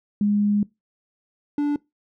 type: tone pair in turn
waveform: sine / triangle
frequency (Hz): 206 / 291.3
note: G#3 / D4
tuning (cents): -14 / -14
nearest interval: tritone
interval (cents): 600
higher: second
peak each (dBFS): -17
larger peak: neither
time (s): 0.21-0.63 / 1.58-1.76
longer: first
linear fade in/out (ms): 2
effects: noise-tail reverb RT60 0.2 s tail -22 dB re dry